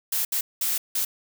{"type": "noise bursts at uneven times", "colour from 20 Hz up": "blue", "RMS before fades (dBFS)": -25, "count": 4, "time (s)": [[0.12, 0.25], [0.32, 0.41], [0.61, 0.78], [0.95, 1.05]], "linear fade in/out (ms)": 5, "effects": []}